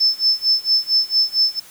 sine tone with tremolo, 5270 Hz, E8, 1 cent flat, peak -11 dBFS, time 0-1.6 s, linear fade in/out 10 ms, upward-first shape sine, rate 4.4 Hz, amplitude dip 95%, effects white hiss -44 dBFS RMS until 1.7 s

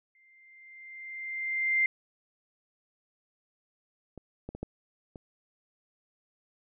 sine tone with exponential growth, 2093 Hz, C7, in tune, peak -21 dBFS, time 0.15-1.86 s, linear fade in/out 2 ms, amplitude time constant 370 ms
clicks, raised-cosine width 2 ms, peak -30 / -25 / -26 / -21 / -30 dBFS, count 5, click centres 4.177 / 4.49 / 4.55 / 4.63 / 5.158 s
effects none

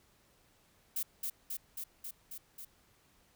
violet noise with echo, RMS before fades -35 dBFS, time 0.96-1.03 s, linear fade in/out 5 ms, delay 270 ms, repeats 6, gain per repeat -2 dB, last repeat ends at 2.65 s, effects pink hiss -68 dBFS RMS until 3.35 s

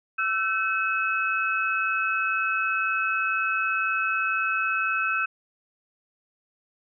sine tone cluster, 1331 / 1527 / 2572 Hz, E6 / G6 / E7, +16 / -46 / -43 cents, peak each -27 dBFS, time 0.18-5.26 s, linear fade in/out 10 ms, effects none

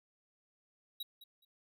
square tone with echo, 3849 Hz, B7, 45 cents flat, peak -39 dBFS, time 1-1.03 s, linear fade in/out 5 ms, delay 210 ms, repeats 2, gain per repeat -14 dB, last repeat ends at 1.45 s, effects none

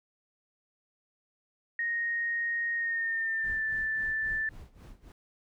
sine tone with pitch glide, 1864.7 to 1763.1 Hz, A#6 to A6, 0 to +3 cents, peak -28 dBFS, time 1.79-4.49 s, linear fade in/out 2 ms, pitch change -97 cents, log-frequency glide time 2.75-3.65 s
brown noise with tremolo, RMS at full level -45 dBFS, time 3.44-5.12 s, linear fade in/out 2 ms, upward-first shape sine, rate 3.7 Hz, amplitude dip 85%
effects none

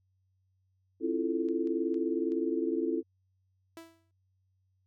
sine chord, F major seventh, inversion second, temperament equal with one note detuned, 267.4 / 329.6 / 349.2 / 440 Hz, C4 / E4 / F4 / A4, +38 / 0 / 0 / 0 cents, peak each -35 / -31 / -34 / -35 dBFS, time 1-3.03 s, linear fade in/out 50 ms
clicks, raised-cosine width 0.2 ms, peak -39 dBFS, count 4, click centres 1.487 / 1.673 / 1.943 / 2.32 s
sawtooth tone with exponential decay, 329.6 Hz, E4, in tune, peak -38 dBFS, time 3.77-4.11 s, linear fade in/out 1 ms, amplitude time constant 72 ms
effects added 94 Hz sine -70 dBFS peak until 4.86 s

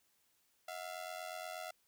sawtooth ring-modulated tone, 682 Hz, F5, 41 cents flat, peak -36 dBFS, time 0.68-1.71 s, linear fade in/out 5 ms, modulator 44.2 Hz, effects white hiss -75 dBFS RMS until 1.87 s

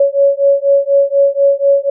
sine beating tone pair, 556 / 560.1 Hz, C#5 / C#5, +5 / +18 cents, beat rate 4.1 Hz, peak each -11 dBFS, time 0-1.9 s, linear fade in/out 5 ms, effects none

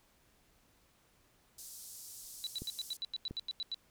white band-pass noise, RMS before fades -50 dBFS, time 1.58-2.97 s, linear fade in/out 5 ms, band 4800 to 13000 Hz, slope 24 dB/octave
sine tone bursts, 3951 Hz, B7, in tune, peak -35 dBFS, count 12, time 2.44-3.744 s, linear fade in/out 0 ms, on 28 ms, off 88 ms
clicks, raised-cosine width 3 ms, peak -30 dBFS, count 2, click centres 2.62 / 3.31 s
effects pink hiss -69 dBFS RMS until 3.9 s

